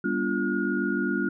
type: tone cluster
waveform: sine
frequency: 197.9 / 241.8 / 289.2 / 348.1 / 1434 Hz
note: G3 / B3 / D4 / F4 / F6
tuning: +17 / -36 / -27 / -6 / +45 cents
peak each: -30 dBFS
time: 0.04-1.29 s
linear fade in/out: 5 ms
effects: none